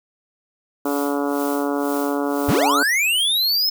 harmonic tone, 142.7 Hz, D3, 49 cents flat, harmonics 2 / 3 / 4 / 5 / 6 / 7 / 8 / 9 / 10, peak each -22 / -26 / -28 / -30 / -32 / -33 / -34 / -35 / -36 dBFS, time 0.85-2.83 s, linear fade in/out 5 ms
blue noise with tremolo, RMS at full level -33 dBFS, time 0.85-2.67 s, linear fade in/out 5 ms, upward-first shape sine, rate 2 Hz, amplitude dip 80%
square linear sweep, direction up, 46.25 to 5274 Hz, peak -17 dBFS, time 2.48-3.7 s, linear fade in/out 10 ms
effects none

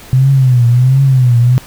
sine tone with vibrato, 127.6 Hz, C3, 43 cents flat, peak -5 dBFS, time 0.13-1.58 s, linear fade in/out 0 ms, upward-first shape triangle, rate 1.4 Hz, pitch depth 140 cents each way, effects pink hiss -35 dBFS RMS until 1.66 s

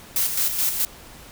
blue noise with tremolo, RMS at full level -21 dBFS, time 0.16-0.85 s, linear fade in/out 2 ms, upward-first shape square, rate 4.7 Hz, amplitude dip 50%, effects pink hiss -44 dBFS RMS until 1.31 s

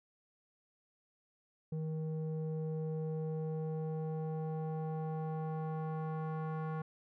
square tone with low-pass filter sweep, 157.7 Hz, D#3, 24 cents sharp, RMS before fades -38 dBFS, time 1.72-6.82 s, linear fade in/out 5 ms, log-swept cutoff 360 to 1200 Hz, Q 1.9, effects none

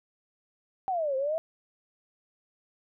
sine exponential two-way sweep, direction down then up, 784 to 519 to 662 Hz, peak -26 dBFS, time 0.88-1.38 s, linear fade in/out 0 ms, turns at 1.16 s, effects none

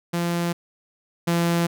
sawtooth tone pair in turn, 171.8 / 170.32 Hz, F3 / F3, -28 / -43 cents, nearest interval unison, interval 15 cents, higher first, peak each -18 / -15 dBFS, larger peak second, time 0.13-0.53 / 1.27-1.67 s, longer neither, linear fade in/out 10 ms, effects none

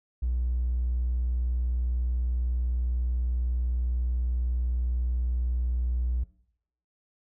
triangle tone, 61 Hz, B1, 21 cents flat, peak -21 dBFS, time 0.22-6.24 s, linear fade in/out 10 ms, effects noise-tail reverb RT60 0.7 s tail -22 dB re dry + tanh soft clip ceiling -21 dBFS

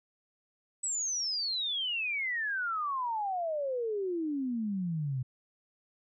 sine exponential sweep, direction down, 8020 to 123.9 Hz, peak -30 dBFS, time 0.83-5.23 s, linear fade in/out 10 ms, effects none

